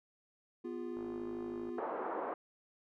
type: chord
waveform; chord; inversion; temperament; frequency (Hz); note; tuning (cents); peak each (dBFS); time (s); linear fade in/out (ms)
triangle; F diminished; second; equal with one note detuned; 246.9 / 349.2 / 406.5; Cb4 / F4 / Ab4; 0 / 0 / -37; -42 / -39 / -45; 0.64-1.8; 10
type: click train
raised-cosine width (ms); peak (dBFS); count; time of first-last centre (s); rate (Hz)
1; -38; 39; 0.97-1.691; 52.7
type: band-pass noise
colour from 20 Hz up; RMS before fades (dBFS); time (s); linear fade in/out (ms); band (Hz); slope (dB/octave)
pink; -39; 1.78-2.34; 2; 360 to 1200; 24
effects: none